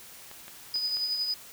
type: clicks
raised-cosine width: 0.3 ms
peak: -29 dBFS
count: 4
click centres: 0.314 / 0.481 / 0.757 / 0.97 s
type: tone with tremolo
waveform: sine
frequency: 4978 Hz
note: D#8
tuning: in tune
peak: -25 dBFS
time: 0.74-1.34 s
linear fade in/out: 2 ms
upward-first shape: triangle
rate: 11 Hz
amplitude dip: 50%
effects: white hiss -48 dBFS RMS until 1.52 s